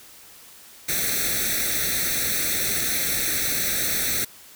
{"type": "noise with comb filter", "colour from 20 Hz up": "white", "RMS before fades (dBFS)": -24, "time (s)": [0.88, 4.25], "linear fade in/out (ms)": 10, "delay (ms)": 0.5, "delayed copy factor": 1, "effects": ["white hiss -47 dBFS RMS until 4.55 s"]}